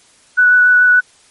sine tone with vibrato, 1480 Hz, F#6, in tune, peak -6 dBFS, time 0.37-1.01 s, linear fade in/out 20 ms, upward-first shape triangle, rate 6.9 Hz, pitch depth 13 cents each way, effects white hiss -49 dBFS RMS until 1.3 s + MP3 48 kbps

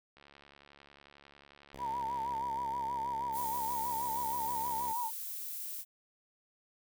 click train, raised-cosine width 0.3 ms, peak -40 dBFS, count 158, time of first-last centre 0.17-2.378 s, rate 71.1 Hz
5% pulse tone with pitch glide, 67.6 to 69.06 Hz, C#2 to C#2, -43 to -6 cents, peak -36 dBFS, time 1.73-4.93 s, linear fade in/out 10 ms, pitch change +37 cents, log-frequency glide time 2.82-4.36 s
sine tone with vibrato, 935 Hz, A#5, 5 cents sharp, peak -33 dBFS, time 1.78-5.11 s, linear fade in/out 50 ms, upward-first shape sine, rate 6.3 Hz, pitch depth 84 cents each way
violet noise, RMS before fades -41 dBFS, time 3.32-5.85 s, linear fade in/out 50 ms
effects none

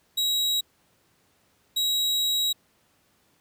40% pulse tone pair in turn, 3845 / 3845 Hz, B7 / B7, -47 / -47 cents, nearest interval unison, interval 0 cents, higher neither, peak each -21 dBFS, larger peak neither, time 0.17-0.61 / 1.76-2.53 s, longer second, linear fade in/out 10 ms, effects pink hiss -65 dBFS RMS until 3.4 s + high-pass 80 Hz 12 dB/octave

